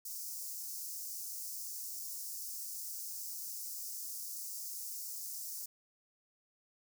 white high-pass noise, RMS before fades -43 dBFS, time 0.05-5.66 s, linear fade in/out 5 ms, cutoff 5000 Hz, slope 48 dB/octave, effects none

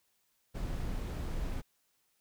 brown noise, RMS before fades -36 dBFS, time 0.54-1.62 s, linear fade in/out 20 ms, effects white hiss -75 dBFS RMS until 2.2 s

